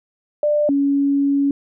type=tone pair in turn; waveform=sine; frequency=594 / 280.3 Hz; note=D5 / C#4; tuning=+20 / +19 cents; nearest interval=octave + minor second; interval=1301 cents; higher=first; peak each=-14 dBFS; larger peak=neither; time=0.43-0.69 / 0.69-1.51 s; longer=second; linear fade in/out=2 ms; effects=none